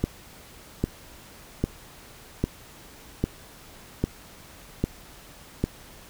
click train, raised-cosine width 3 ms, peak -9 dBFS, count 8, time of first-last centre 0.04-5.64 s, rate 1.25 Hz, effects pink hiss -48 dBFS RMS until 6.09 s

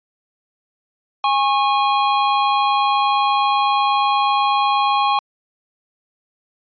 square tone pair together, 821.2 / 1093 Hz, G#5 / C#6, -20 / -25 cents, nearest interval perfect fourth, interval 495 cents, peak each -18 dBFS, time 1.24-5.19 s, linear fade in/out 2 ms, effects resampled to 11025 Hz

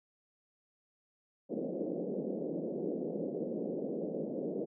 white band-pass noise, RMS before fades -37 dBFS, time 1.49-4.66 s, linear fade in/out 20 ms, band 170 to 550 Hz, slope 48 dB/octave, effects none

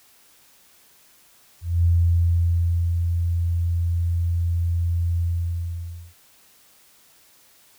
sine tone with ADSR envelope, 85.4 Hz, F2, 38 cents flat, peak -14 dBFS, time 1.61-6.14 s, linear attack 230 ms, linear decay 1100 ms, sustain -5 dB, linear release 930 ms, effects white hiss -55 dBFS RMS until 7.78 s

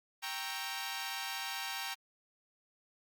10% pulse chord, G diminished seventh, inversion none, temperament equal with one note detuned, 784 / 932.3 / 1101.1 / 1318.5 Hz, G5 / Bb5 / Db6 / Fb6, 0 / 0 / -12 / 0 cents, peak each -33 / -33 / -38 / -39 dBFS, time 0.22-1.95 s, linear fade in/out 20 ms, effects Opus 48 kbps

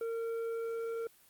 triangle tone with tanh clipping, 458.1 Hz, A#4, 30 cents flat, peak -35 dBFS, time 0.01-1.07 s, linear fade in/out 2 ms, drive 11 dB, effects white hiss -63 dBFS RMS until 1.29 s + Opus 32 kbps

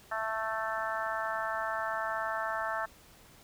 harmonic tone, 220.9 Hz, A3, 7 cents sharp, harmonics 3 / 4 / 5 / 6 / 7 / 8, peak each -37 / -38 / -39 / -37 / -40 / -39 dBFS, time 0.11-2.86 s, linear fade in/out 10 ms, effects pink hiss -57 dBFS RMS until 3.43 s

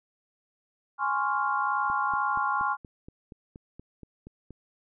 sine chord, Db major seventh, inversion second, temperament equal, 830.6 / 1046.5 / 1108.7 / 1396.9 Hz, Ab5 / C6 / Db6 / F6, 0 / 0 / 0 / 0 cents, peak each -30 dBFS, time 0.98-2.77 s, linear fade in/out 50 ms
click train, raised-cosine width 3 ms, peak -31 dBFS, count 12, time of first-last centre 1.9-4.507 s, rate 4.22 Hz
effects none

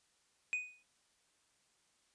triangle tone with exponential decay, 2489 Hz, D#7, in tune, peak -29 dBFS, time 0.53-0.83 s, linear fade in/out 0 ms, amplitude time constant 64 ms, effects white hiss -74 dBFS RMS until 2.14 s + resampled to 22050 Hz

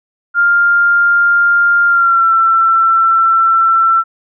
sine tone with pitch glide, 1400 to 1343 Hz, F6 to E6, +4 to +32 cents, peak -7 dBFS, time 0.34-4.04 s, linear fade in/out 50 ms, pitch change -72 cents, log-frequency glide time 1.87-2.32 s, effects none

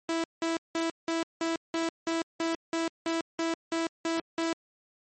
sawtooth tone bursts, 329.6 Hz, E4, in tune, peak -23 dBFS, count 14, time 0.09-4.53 s, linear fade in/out 2 ms, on 150 ms, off 180 ms, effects MP3 32 kbps

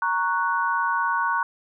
sine chord, F# major, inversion first, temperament equal, 932.3 / 1108.7 / 1480 Hz, A#5 / C#6 / F#6, 0 / 0 / 0 cents, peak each -25 dBFS, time 0.02-1.43 s, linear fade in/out 2 ms, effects none

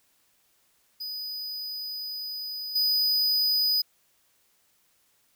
square tone with level steps, 4975 Hz, D#8, 1 cent flat, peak -33 / -22 dBFS, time 1-3.82 s, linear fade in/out 10 ms, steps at 2.75 s, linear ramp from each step 10 ms, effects white hiss -67 dBFS RMS until 5.35 s

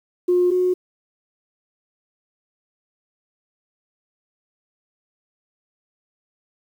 sine tone pair in turn, 357.7 / 364 Hz, F4 / F#4, +41 / -28 cents, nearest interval unison, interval 31 cents, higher second, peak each -13 / -15 dBFS, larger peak first, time 0.28-0.51 / 0.51-0.74 s, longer neither, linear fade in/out 10 ms, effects tanh soft clip ceiling -9 dBFS + 8-bit

